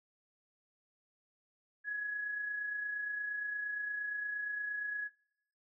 sine tone with amplitude modulation, 1679 Hz, G#6, 18 cents sharp, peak -33 dBFS, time 1.84-5.1 s, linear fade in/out 50 ms, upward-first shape sine, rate 28.6 Hz, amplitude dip 40%, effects noise-tail reverb RT60 0.9 s tail -26 dB re dry

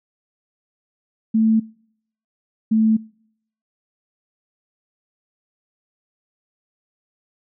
sine tone pair in turn, 221.4 / 220 Hz, A3 / A3, +11 / 0 cents, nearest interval unison, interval 11 cents, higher first, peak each -13 dBFS, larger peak neither, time 1.34-1.6 / 2.71-2.97 s, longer neither, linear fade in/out 10 ms, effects noise-tail reverb RT60 0.7 s tail -26 dB re dry

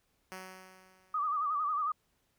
5% pulse tone with exponential decay, 186.9 Hz, F#3, 18 cents sharp, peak -30 dBFS, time 0.32-1.57 s, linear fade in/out 0 ms, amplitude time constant 270 ms
sine tone with vibrato, 1201 Hz, D6, 38 cents sharp, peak -29 dBFS, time 1.14-1.92 s, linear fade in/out 5 ms, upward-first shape sine, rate 11 Hz, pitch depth 91 cents each way
effects pink hiss -75 dBFS RMS until 2.38 s

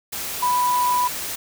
sine tone in noise, 987.8 Hz, B5, in tune, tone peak -17 dBFS, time 0.42-1.08 s, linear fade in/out 10 ms, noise white, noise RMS -29 dBFS, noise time 0.12-1.36 s, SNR +9 dB, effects none

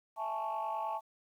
sine chord, A major seventh, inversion second, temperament equal, 659.3 / 830.6 / 880 / 1108.7 Hz, E5 / G#5 / A5 / C#6, 0 / 0 / 0 / 0 cents, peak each -40 / -40 / -35 / -40 dBFS, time 0.16-1.01 s, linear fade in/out 50 ms, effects tanh soft clip ceiling -28 dBFS + 11-bit

